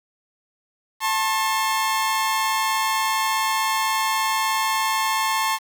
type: tone pair together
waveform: sawtooth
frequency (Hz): 883.9 / 1076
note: A5 / C6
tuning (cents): +8 / +48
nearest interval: minor third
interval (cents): 340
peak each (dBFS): -19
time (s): 1-5.59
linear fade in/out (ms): 50
effects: 7-bit